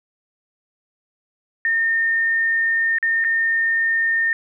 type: tone with dropouts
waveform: sine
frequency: 1822 Hz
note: A#6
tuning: 40 cents flat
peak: -16 dBFS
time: 1.65-4.33 s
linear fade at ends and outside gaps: 1 ms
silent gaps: 2.985-3.027 / 3.241-3.247 s
effects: none